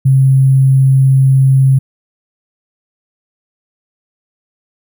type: tone with sample-and-hold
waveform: sine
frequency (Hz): 133.7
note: C3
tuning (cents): +38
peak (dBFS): -5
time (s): 0.05-1.79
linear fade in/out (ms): 10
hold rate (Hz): 11025
effects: none